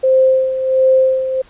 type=tone with tremolo; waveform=sine; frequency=523.3 Hz; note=C5; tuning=in tune; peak=-7 dBFS; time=0.03-1.42 s; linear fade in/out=10 ms; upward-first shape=sine; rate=1.4 Hz; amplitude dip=65%; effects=pink hiss -47 dBFS RMS until 1.49 s + resampled to 8000 Hz